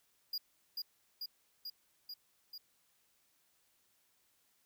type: tone with echo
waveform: square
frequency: 4852 Hz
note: D#8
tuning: 44 cents flat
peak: -36 dBFS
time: 0.33-0.38 s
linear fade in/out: 5 ms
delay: 440 ms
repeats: 5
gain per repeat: -2 dB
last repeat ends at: 2.58 s
effects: white hiss -74 dBFS RMS until 4.65 s